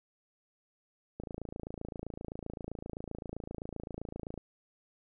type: click train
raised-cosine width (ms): 2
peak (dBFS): -26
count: 89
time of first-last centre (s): 1.2-4.377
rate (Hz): 27.7
effects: none

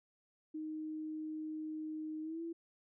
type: tone with pitch glide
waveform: sine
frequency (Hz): 311.1 to 333.4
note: D#4 to E4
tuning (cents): 0 to +20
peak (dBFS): -39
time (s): 0.54-2.53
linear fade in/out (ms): 10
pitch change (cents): +120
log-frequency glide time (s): 2.22-2.42
effects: none

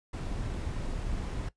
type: noise with amplitude modulation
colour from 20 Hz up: brown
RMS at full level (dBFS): -33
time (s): 0.13-1.49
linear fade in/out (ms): 5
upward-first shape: sine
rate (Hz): 257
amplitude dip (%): 25
effects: noise-tail reverb RT60 0.1 s tail -17 dB re dry + resampled to 22050 Hz

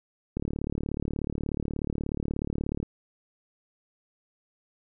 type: click train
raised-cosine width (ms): 3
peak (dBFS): -17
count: 91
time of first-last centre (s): 0.37-2.829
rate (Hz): 36.6
effects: none

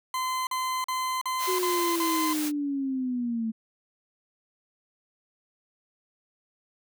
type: tone bursts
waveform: 40% pulse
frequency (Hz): 1029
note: C6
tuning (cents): -29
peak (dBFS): -26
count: 6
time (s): 0.14-2.33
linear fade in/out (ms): 2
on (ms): 330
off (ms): 42
type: high-pass noise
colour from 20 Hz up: white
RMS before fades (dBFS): -34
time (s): 1.38-2.52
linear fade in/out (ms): 50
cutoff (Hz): 460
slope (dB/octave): 48
type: linear sweep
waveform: sine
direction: down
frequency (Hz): 372.8 to 220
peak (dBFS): -26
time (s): 1.47-3.52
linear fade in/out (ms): 20
effects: none

